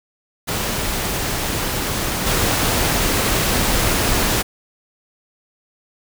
pink noise with level steps, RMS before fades -22 / -18 dBFS, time 0.47-4.43 s, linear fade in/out 20 ms, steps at 2.26 s, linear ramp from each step 10 ms, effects none

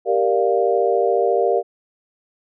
sine chord, G minor seventh, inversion none, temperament equal, 392 / 466.2 / 587.3 / 698.5 Hz, G4 / Bb4 / D5 / F5, 0 / 0 / 0 / 0 cents, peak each -20 / -19 / -22 / -21 dBFS, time 0.05-1.63 s, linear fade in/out 50 ms, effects none

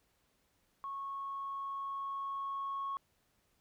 sine tone with level ramp, 1100 Hz, C#6, 14 cents flat, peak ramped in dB -38 to -34 dBFS, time 0.84-2.97 s, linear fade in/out 0 ms, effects tanh soft clip ceiling -32 dBFS + pink hiss -75 dBFS RMS until 3.6 s

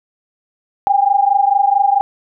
sine tone pair together, 789.5 / 814 Hz, G5 / G#5, +12 / -35 cents, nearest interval minor second, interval 53 cents, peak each -13 dBFS, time 0.87-2.01 s, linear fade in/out 0 ms, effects none

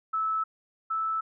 sine tone pair in turn, 1306 / 1313.6 Hz, E6 / E6, -17 / -6 cents, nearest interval unison, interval 11 cents, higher second, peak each -25 / -26 dBFS, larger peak first, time 0.13-0.44 / 0.9-1.21 s, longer neither, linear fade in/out 10 ms, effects none

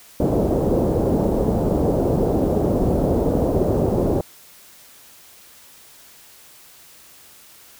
white low-pass noise, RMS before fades -19 dBFS, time 0.2-4.21 s, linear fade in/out 2 ms, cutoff 550 Hz, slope 24 dB/octave, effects white hiss -47 dBFS RMS until 7.79 s

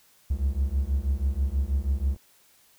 triangle beating tone pair, 65.4 / 71.6 Hz, C2 / D2, 0 / -43 cents, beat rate 6.2 Hz, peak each -24 dBFS, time 0.3-2.17 s, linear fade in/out 10 ms, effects white hiss -60 dBFS RMS until 2.78 s

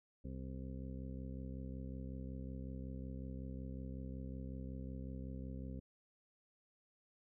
harmonic tone, 65.41 Hz, C2, in tune, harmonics 1 / 2 / 3 / 4 / 6 / 7 / 8, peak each -46 / -49 / -50 / -51 / -61 / -61 / -59 dBFS, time 0.24-5.8 s, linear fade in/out 10 ms, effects none

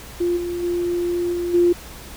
sine tone with level steps, 349.2 Hz, F4, in tune, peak -17 / -23 / -19 / -21 / -12 dBFS, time 0.2-1.73 s, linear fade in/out 10 ms, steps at 0.36 / 0.62 / 1.32 / 1.53 s, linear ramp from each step 20 ms, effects added 60 Hz sine -42 dBFS peak until 2.16 s + pink hiss -39 dBFS RMS until 2.16 s

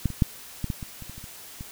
clicks, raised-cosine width 5 ms, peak -10 / -22 / -6 / -15 / -15 / -22 / -27 / -28 / -29 / -29 / -24 dBFS, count 11, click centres 0.057 / 0.103 / 0.222 / 0.643 / 0.702 / 0.828 / 1.023 / 1.096 / 1.18 / 1.241 / 1.609 s, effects white hiss -44 dBFS RMS until 1.71 s

